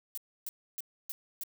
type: noise bursts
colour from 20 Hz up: violet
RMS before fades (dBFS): -38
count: 5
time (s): 0.15-1.435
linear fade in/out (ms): 0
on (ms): 25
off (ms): 290
effects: none